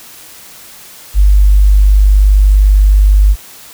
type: tone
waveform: sine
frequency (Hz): 49.83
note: G1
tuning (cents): +29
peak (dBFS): -3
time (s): 1.14-3.36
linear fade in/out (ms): 50
effects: white hiss -35 dBFS RMS until 3.73 s